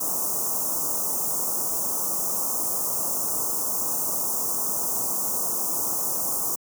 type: band-stop noise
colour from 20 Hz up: white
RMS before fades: -26 dBFS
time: 0-6.56 s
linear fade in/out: 10 ms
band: 1200 to 5900 Hz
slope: 48 dB/octave
effects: high-pass 150 Hz 12 dB/octave